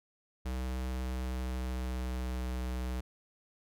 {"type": "tone with pitch glide", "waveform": "square", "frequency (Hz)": [63.7, 62.79], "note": ["C2", "B1"], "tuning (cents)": [-46, 29], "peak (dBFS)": -34, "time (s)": [0.45, 3.01], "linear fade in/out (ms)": 10, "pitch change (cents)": -25, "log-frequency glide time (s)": [0.99, 2.45], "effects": []}